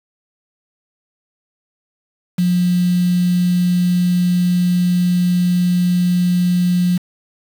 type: tone with quantisation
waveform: sine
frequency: 178.2 Hz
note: F3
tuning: 35 cents sharp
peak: -12 dBFS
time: 2.38-6.98 s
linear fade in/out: 10 ms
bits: 5
effects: none